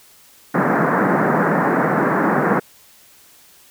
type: band-pass noise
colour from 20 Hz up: pink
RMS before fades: -17 dBFS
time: 0.54-2.6 s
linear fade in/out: 10 ms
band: 150 to 1800 Hz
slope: 48 dB/octave
effects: white hiss -49 dBFS RMS until 3.7 s